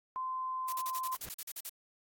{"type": "tone", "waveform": "sine", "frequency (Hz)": 1034, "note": "C6", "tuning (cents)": -21, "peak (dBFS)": -34, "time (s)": [0.16, 1.15], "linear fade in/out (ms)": 0}
{"type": "noise bursts", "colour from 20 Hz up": "blue", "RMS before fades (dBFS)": -40, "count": 12, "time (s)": [0.68, 1.695], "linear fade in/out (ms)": 5, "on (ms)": 47, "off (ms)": 41}
{"type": "noise with exponential growth", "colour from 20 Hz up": "pink", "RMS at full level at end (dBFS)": -43, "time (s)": [1.14, 1.29], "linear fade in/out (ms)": 2, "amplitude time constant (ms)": 32}
{"effects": ["AAC 64 kbps"]}